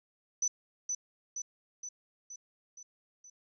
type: tone with echo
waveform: sine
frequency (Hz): 5990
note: F#8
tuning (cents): +20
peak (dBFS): -27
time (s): 0.42-0.48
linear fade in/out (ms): 5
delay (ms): 470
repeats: 6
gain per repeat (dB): -4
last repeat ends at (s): 3.3
effects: none